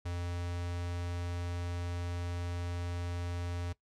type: tone with notch filter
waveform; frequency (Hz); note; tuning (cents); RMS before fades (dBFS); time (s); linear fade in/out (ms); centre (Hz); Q
square; 87.31; F2; 0; -37; 0.05-3.73; 10; 210; 1.8
effects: noise-tail reverb RT60 0.1 s tail -18 dB re dry + low-pass 8000 Hz 12 dB/octave